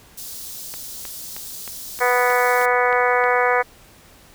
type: high-pass noise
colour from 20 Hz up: white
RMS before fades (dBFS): -34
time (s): 0.17-2.66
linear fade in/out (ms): 10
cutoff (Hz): 3800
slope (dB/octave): 24
type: click train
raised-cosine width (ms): 0.3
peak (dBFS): -18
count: 9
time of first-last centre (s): 0.74-3.24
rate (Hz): 3.2
type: harmonic tone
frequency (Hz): 246.8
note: B3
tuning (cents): -1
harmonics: 2 / 3 / 4 / 5 / 6 / 7 / 8 / 9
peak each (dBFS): -20 / -22 / -23 / -24 / -25 / -25 / -26 / -27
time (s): 2-3.63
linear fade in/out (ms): 20
effects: pink hiss -49 dBFS RMS until 4.34 s